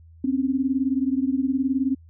sine beating tone pair, 259 / 278 Hz, C4 / C#4, -17 / +5 cents, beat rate 19 Hz, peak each -22 / -24 dBFS, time 0.24-1.95 s, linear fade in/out 5 ms, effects added 82 Hz sine -46 dBFS peak until 2.09 s

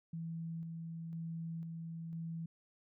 sine tone with tremolo, 164.81 Hz, E3, in tune, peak -39 dBFS, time 0.13-2.46 s, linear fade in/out 5 ms, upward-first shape square, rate 1 Hz, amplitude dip 25%, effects none

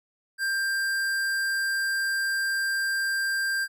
sine tone with hard clipping, 1586 Hz, G6, 20 cents sharp, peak -26 dBFS, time 0.38-3.68 s, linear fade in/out 50 ms, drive 16 dB, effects none

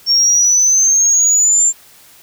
sine exponential sweep, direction up, 5480 to 7340 Hz, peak -7 dBFS, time 0.06-1.73 s, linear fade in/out 50 ms, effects tanh soft clip ceiling -5 dBFS + white hiss -44 dBFS RMS until 2.22 s

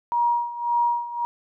sine tone with tremolo, 951 Hz, A#5, 34 cents sharp, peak -17 dBFS, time 0.12-1.25 s, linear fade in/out 0 ms, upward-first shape sine, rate 1.8 Hz, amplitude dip 80%, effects none

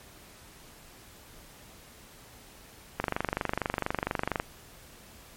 click train, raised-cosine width 0.5 ms, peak -12 dBFS, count 35, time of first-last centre 3-4.399 s, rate 24.3 Hz, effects pink hiss -52 dBFS RMS until 5.36 s + MP3 64 kbps

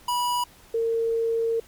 square / sine tone pair in turn, 976 / 456.9 Hz, B5 / A#4, -21 / -35 cents, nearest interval octave + minor second, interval 1314 cents, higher first, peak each -23 / -21 dBFS, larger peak second, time 0.08-0.44 / 0.74-1.6 s, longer second, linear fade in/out 5 ms, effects pink hiss -52 dBFS RMS until 1.67 s + MP3 96 kbps

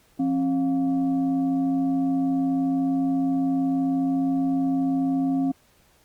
sine tone with frequency modulation, 268.6 Hz, C4, 46 cents sharp, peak -20 dBFS, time 0.19-5.52 s, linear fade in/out 10 ms, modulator 438 Hz, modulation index 0.42, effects pink hiss -60 dBFS RMS until 6.04 s + Opus 48 kbps

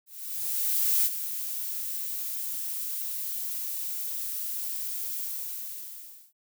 violet noise with ADSR envelope, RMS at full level -23 dBFS, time 0.06-6.33 s, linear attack 990 ms, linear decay 41 ms, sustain -10 dB, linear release 1100 ms, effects none

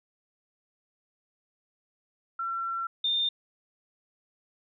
sine tone pair in turn, 1355 / 3617 Hz, E6 / A7, +47 / +47 cents, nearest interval octave + perfect fourth, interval 1700 cents, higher second, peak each -29 / -24 dBFS, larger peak second, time 2.39-2.87 / 3.04-3.29 s, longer first, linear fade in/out 5 ms, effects none

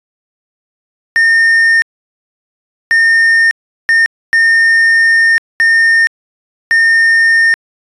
triangle tone bursts at uneven times, 1823 Hz, A#6, 39 cents flat, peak -4 dBFS, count 6, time 1.16-1.82 / 2.91-3.51 / 3.89-4.06 / 4.33-5.38 / 5.6-6.07 / 6.71-7.54 s, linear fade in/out 0 ms, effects resampled to 24000 Hz

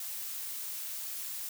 blue noise, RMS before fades -39 dBFS, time 0-1.49 s, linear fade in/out 2 ms, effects none

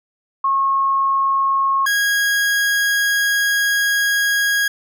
sine / 40% pulse tone pair in turn, 1088 / 1643.9 Hz, C#6 / G#6, -33 / -18 cents, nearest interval perfect fifth, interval 715 cents, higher second, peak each -14 dBFS, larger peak neither, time 0.44-1.86 / 1.86-4.68 s, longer second, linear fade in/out 5 ms, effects none

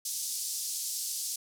pink band-pass noise, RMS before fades -35 dBFS, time 0.05-1.36 s, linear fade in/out 5 ms, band 5000 to 13000 Hz, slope 24 dB/octave, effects none

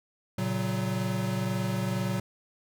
square chord, F# major, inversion first, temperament equal with one note detuned, 116.54 / 138.59 / 186.93 Hz, A#2 / C#3 / F#3, 0 / 0 / +18 cents, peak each -32 / -36 / -31 dBFS, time 0.38-2.2 s, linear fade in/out 5 ms, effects none

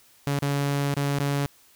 sawtooth tone with dropouts, 141.6 Hz, C#3, 37 cents sharp, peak -19 dBFS, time 0.27-1.46 s, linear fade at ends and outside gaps 0 ms, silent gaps 0.389-0.423 / 0.942-0.967 / 1.188-1.2 s, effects white hiss -57 dBFS RMS until 1.75 s

